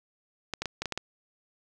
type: clicks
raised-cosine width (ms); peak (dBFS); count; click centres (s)
0.2; -14; 7; 0.537 / 0.62 / 0.657 / 0.82 / 0.857 / 0.923 / 0.976
effects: none